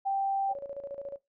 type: tone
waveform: sine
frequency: 784 Hz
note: G5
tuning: in tune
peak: -26 dBFS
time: 0.05-0.54 s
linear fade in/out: 20 ms
type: tone with tremolo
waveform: sine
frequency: 560 Hz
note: C#5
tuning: 18 cents sharp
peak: -34 dBFS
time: 0.48-1.19 s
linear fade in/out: 50 ms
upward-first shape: square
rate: 14 Hz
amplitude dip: 70%
effects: noise-tail reverb RT60 0.2 s tail -20 dB re dry